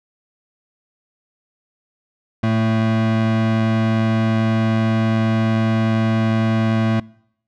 square tone pair together, 111.79 / 222.3 Hz, A2 / A3, +28 / +18 cents, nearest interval octave, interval 1190 cents, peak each -19 dBFS, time 2.43-7 s, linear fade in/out 5 ms, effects noise-tail reverb RT60 0.7 s tail -24 dB re dry + low-pass 3000 Hz 12 dB/octave

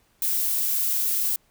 violet noise, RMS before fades -24 dBFS, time 0.22-1.36 s, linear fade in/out 2 ms, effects pink hiss -64 dBFS RMS until 1.5 s

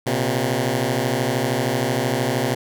10% pulse beating tone pair, 119.9 / 132.9 Hz, A#2 / C3, +49 / +27 cents, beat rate 13 Hz, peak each -14 dBFS, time 0.06-2.55 s, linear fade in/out 10 ms, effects none

